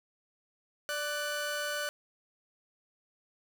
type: tone pair together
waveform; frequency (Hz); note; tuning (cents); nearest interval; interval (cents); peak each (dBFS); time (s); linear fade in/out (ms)
sawtooth; 587.3 / 1491.9; D5 / F#6; 0 / +14; octave + major third; 1614; -32 / -31; 0.89-1.89; 0
effects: none